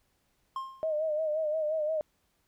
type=tone with exponential decay; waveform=triangle; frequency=1062 Hz; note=C6; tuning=25 cents sharp; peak=-28 dBFS; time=0.56-0.97 s; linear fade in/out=2 ms; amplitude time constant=88 ms
type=tone with vibrato; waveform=sine; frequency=620 Hz; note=D#5; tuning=6 cents flat; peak=-27 dBFS; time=0.83-2.01 s; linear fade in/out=0 ms; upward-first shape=sine; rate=5.7 Hz; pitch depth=60 cents each way
effects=pink hiss -73 dBFS RMS until 2.47 s